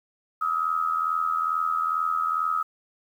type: tone with amplitude modulation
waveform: sine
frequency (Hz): 1276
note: D#6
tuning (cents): +43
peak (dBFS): -19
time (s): 0.41-2.63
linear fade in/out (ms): 10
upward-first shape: sine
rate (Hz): 82.3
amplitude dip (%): 75
effects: 9-bit